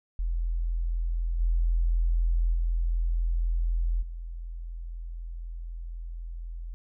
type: tone with level steps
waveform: sine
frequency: 42 Hz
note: E1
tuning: 33 cents sharp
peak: -25 / -21 / -23 / -34 dBFS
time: 0.19-6.74 s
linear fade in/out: 0 ms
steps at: 1.39 / 2.53 / 4.01 s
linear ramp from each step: 20 ms
effects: none